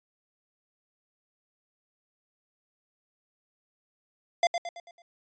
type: tone with echo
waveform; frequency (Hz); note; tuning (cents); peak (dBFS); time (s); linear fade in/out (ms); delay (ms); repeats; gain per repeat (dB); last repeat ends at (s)
square; 691; F5; -19; -20; 4.43-4.47; 2; 110; 5; -7; 5.02
effects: resampled to 16000 Hz